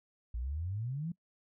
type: exponential sweep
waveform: sine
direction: up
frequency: 55 to 177 Hz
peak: -34 dBFS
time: 0.34-1.12 s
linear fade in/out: 5 ms
effects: noise-tail reverb RT60 0.1 s tail -23 dB re dry